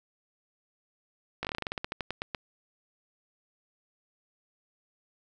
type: slowing click train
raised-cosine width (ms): 0.3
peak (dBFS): -16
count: 17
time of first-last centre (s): 1.43-2.348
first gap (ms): 18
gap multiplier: 1.14
effects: none